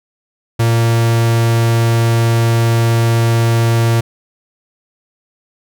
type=tone; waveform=45% pulse; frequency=115.6 Hz; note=A#2; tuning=14 cents flat; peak=-10 dBFS; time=0.59-4.01 s; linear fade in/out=10 ms; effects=none